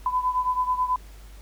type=beating tone pair; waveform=sine; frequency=1003 / 1012.2 Hz; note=B5 / B5; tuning=+26 / +42 cents; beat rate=9.2 Hz; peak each=-23 / -27 dBFS; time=0.06-0.96 s; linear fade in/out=2 ms; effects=added 50 Hz sine -42 dBFS peak until 1.41 s + pink hiss -53 dBFS RMS until 1.41 s